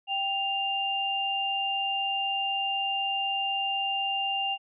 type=tone pair together; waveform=sine; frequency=784 / 2796 Hz; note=G5 / F7; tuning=0 / +1 cents; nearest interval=octave + minor seventh; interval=2201 cents; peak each=-30 / -28 dBFS; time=0.07-4.58 s; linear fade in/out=50 ms; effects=none